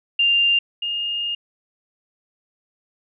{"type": "tone pair in turn", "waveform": "sine", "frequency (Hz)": [2794, 2833], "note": ["F7", "F7"], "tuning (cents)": [0, 24], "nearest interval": "unison", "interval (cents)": 24, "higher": "second", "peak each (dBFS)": [-14, -22], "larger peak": "first", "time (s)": [[0.19, 0.59], [0.82, 1.35]], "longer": "second", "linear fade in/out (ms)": 5, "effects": []}